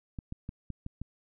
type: clicks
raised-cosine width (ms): 5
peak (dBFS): -25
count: 6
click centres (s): 0.188 / 0.324 / 0.491 / 0.703 / 0.864 / 1.016
effects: none